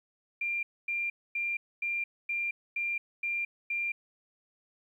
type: tone bursts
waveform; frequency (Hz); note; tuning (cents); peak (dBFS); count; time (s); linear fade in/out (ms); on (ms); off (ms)
sine; 2385; D7; +26; -29; 8; 0.41-3.92; 5; 220; 250
effects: 11-bit